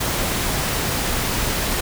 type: noise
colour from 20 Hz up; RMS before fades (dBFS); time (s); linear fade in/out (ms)
pink; -22; 0-1.81; 10
effects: none